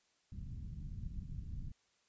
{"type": "low-pass noise", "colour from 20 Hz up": "pink", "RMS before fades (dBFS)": -44, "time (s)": [0.32, 1.72], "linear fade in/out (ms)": 5, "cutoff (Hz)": 170, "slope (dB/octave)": 24, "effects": ["white hiss -75 dBFS RMS until 2.08 s", "resampled to 16000 Hz"]}